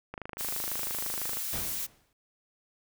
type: click train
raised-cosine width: 0.5 ms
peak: -23 dBFS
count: 33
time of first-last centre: 0.14-1.371 s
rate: 26 Hz
type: noise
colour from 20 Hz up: blue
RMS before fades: -34 dBFS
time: 0.38-1.87 s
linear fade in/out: 20 ms
type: noise with exponential decay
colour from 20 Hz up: pink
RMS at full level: -35 dBFS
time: 1.53-2.13 s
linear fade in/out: 1 ms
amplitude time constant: 130 ms
effects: none